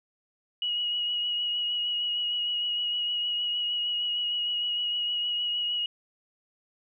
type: tone with vibrato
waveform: sine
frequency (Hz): 2905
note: F#7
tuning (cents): -32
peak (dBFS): -26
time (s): 0.62-5.86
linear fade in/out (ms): 2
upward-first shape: sine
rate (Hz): 6.5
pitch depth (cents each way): 18
effects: none